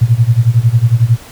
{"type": "tone with tremolo", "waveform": "sine", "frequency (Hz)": 117, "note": "A#2", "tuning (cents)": 7, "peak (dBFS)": -3, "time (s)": [0.01, 1.17], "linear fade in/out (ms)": 10, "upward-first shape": "sine", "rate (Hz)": 11, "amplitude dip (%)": 90, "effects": ["pink hiss -36 dBFS RMS until 1.31 s"]}